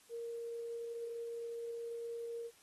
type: tone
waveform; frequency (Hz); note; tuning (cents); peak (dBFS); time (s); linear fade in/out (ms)
sine; 466.2; A#4; 0; -40; 0.09-2.51; 50
effects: white hiss -65 dBFS RMS until 2.62 s + AAC 32 kbps